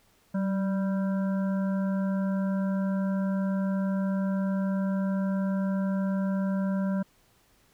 harmonic tone with a mistuned harmonic, 196 Hz, G3, in tune, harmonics 1 / 3 / 5 / 7 / 8, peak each -25 / -36 / -43 / -46 / -46 dBFS, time 0.34-7.03 s, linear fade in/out 10 ms, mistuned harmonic 1, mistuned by -40 cents, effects pink hiss -64 dBFS RMS until 7.73 s

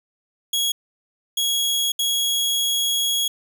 sawtooth tone bursts at uneven times, 3322 Hz, G#7, in tune, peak -16 dBFS, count 3, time 0.53-0.72 / 1.37-1.92 / 1.99-3.28 s, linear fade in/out 5 ms, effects none

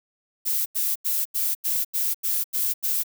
violet noise bursts, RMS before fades -24 dBFS, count 9, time 0.45-3.036 s, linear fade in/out 20 ms, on 210 ms, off 87 ms, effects none

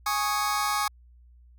sawtooth chord, Ab suspended fourth, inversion none, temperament just, 830.6 / 1107.5 / 1245.9 Hz, Ab5 / Db6 / Eb6, 0 / -2 / +2 cents, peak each -25 dBFS, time 0.06-0.88 s, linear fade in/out 5 ms, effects added 60 Hz sine -51 dBFS peak until 1.58 s

